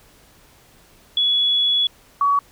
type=tone pair in turn; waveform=sine; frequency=3388 / 1130.6 Hz; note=G#7 / C#6; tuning=+34 / +34 cents; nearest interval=octave + perfect fifth; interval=1900 cents; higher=first; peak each=-15 / -14 dBFS; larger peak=second; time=1.17-1.87 / 2.21-2.39 s; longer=first; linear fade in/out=2 ms; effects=pink hiss -52 dBFS RMS until 2.51 s